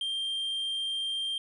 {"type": "tone", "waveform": "triangle", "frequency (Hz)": 3177, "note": "G7", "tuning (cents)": 23, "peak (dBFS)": -28, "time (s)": [0.01, 1.38], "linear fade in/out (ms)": 2, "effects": ["resampled to 24000 Hz"]}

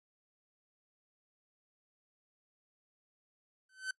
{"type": "tone with exponential growth", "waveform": "45% pulse", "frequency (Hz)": 1529, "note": "G6", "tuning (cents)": -44, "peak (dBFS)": -32, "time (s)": [3.69, 3.91], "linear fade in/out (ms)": 5, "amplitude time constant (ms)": 47, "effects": ["noise-tail reverb RT60 0.1 s tail -23 dB re dry", "resampled to 24000 Hz"]}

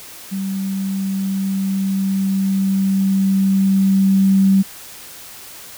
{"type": "tone with level ramp", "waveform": "sine", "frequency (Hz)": 193.5, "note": "G3", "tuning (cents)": -22, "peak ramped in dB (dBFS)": [-20, -9], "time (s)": [0.31, 4.63], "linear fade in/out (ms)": 20, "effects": ["white hiss -37 dBFS RMS until 5.77 s"]}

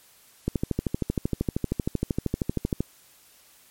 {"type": "click train", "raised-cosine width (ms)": 3, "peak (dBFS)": -11, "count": 31, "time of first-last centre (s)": [0.48, 2.806], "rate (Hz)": 12.9, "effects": ["white hiss -56 dBFS RMS until 3.7 s", "MP3 64 kbps"]}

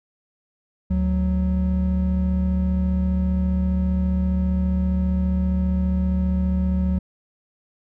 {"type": "tone pair together", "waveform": "triangle", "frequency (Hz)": [73.32, 185], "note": ["D2", "F#3"], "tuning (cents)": [-2, 0], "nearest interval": "octave + major third", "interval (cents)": 1602, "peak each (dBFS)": -19, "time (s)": [0.9, 6.99], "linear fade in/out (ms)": 10, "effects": []}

